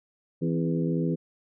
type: harmonic tone with a mistuned harmonic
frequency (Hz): 82.41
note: E2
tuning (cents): 0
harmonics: 2 / 3 / 4 / 5 / 6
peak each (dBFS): -26 / -30 / -32 / -34 / -36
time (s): 0.41-1.16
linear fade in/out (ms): 20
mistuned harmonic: 3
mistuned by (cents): +63
effects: none